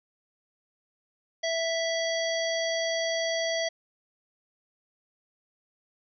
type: harmonic tone with a mistuned harmonic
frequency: 659.3 Hz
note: E5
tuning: in tune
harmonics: 1 / 3 / 5 / 7 / 9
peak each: -28 / -33 / -35 / -36 / -38 dBFS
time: 1.43-3.69 s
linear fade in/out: 10 ms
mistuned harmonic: 9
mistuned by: -32 cents
effects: none